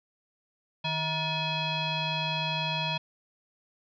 sine tone with frequency modulation, 1743 Hz, A6, 17 cents flat, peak -27 dBFS, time 0.84-2.98 s, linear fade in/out 10 ms, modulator 794 Hz, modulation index 2.7, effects none

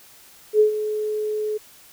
sine tone with ADSR envelope, 426.5 Hz, G#4, 46 cents sharp, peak -10 dBFS, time 0.53-1.58 s, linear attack 69 ms, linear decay 110 ms, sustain -12 dB, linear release 14 ms, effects white hiss -49 dBFS RMS until 1.92 s

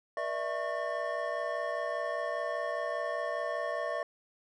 triangle tone cluster, 479.2 / 593 / 658 / 1099 / 1801 Hz, A#4 / D5 / E5 / C#6 / A6, +48 / +17 / -3 / -15 / +40 cents, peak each -40 / -34 / -34 / -37 / -39 dBFS, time 0.17-4.03 s, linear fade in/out 2 ms, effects resampled to 24000 Hz

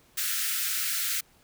white high-pass noise, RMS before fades -29 dBFS, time 0.17-1.21 s, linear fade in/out 10 ms, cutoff 1300 Hz, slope 96 dB/octave, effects pink hiss -61 dBFS RMS until 1.43 s

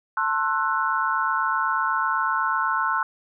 sine chord, F# half-diminished seventh, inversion first, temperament just, 888 / 1065.6 / 1332 / 1480 Hz, A5 / C6 / E6 / F#6, +16 / +31 / +18 / 0 cents, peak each -28 / -25 / -26 / -26 dBFS, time 0.17-3.03 s, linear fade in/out 2 ms, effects none

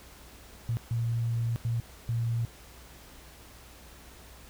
sine tone bursts at uneven times, 116.54 Hz, A#2, in tune, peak -26 dBFS, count 4, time 0.69-0.77 / 0.91-1.56 / 1.65-1.8 / 2.09-2.45 s, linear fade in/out 0 ms, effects added 60 Hz sine -53 dBFS peak until 4.49 s + pink hiss -52 dBFS RMS until 4.49 s

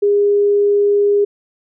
sine tone, 407.8 Hz, G#4, 32 cents flat, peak -10 dBFS, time 0.02-1.25 s, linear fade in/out 10 ms, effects none

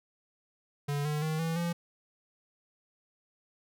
square tone with pitch steps, 143.9 / 150.27 / 156.92 / 163.87 / 171.13 Hz, D3 / D3 / D#3 / E3 / F3, -35 / +40 / +15 / -10 / -35 cents, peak -30 dBFS, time 0.88-1.73 s, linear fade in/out 10 ms, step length 170 ms, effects none

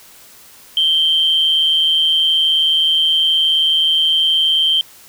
sine tone with amplitude modulation, 3136 Hz, G7, in tune, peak -8 dBFS, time 0.77-4.81 s, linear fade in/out 2 ms, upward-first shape sine, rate 159 Hz, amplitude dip 55%, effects tanh soft clip ceiling -5 dBFS + white hiss -43 dBFS RMS until 5.08 s

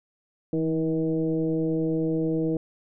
sine tone with frequency modulation, 320.8 Hz, E4, 47 cents flat, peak -22 dBFS, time 0.53-2.57 s, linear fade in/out 2 ms, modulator 158 Hz, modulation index 1.1, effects none

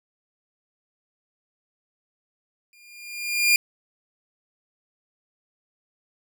sawtooth tone with exponential growth, 2409 Hz, D7, 43 cents sharp, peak -10 dBFS, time 2.73-3.56 s, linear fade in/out 1 ms, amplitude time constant 180 ms, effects none

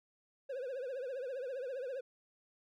triangle tone with vibrato, 519 Hz, C5, 14 cents flat, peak -36 dBFS, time 0.49-2.01 s, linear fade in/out 10 ms, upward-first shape triangle, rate 15 Hz, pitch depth 150 cents each way, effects none

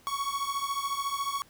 45% pulse beating tone pair, 1108.7 / 1122.7 Hz, C#6 / C#6, 0 / +22 cents, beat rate 14 Hz, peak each -32 / -33 dBFS, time 0.07-1.42 s, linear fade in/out 0 ms, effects pink hiss -59 dBFS RMS until 1.49 s

